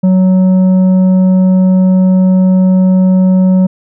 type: tone with tanh clipping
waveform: sine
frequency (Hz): 186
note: F#3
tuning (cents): +9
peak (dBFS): -6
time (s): 0.03-3.67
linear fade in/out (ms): 10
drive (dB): 7
effects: none